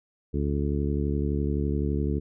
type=harmonic tone; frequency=71.8 Hz; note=D2; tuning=39 cents flat; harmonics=1 / 2 / 3 / 4 / 5 / 6; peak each=-27 / -30 / -32 / -33 / -34 / -35 dBFS; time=0.33-2.2 s; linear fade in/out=20 ms; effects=none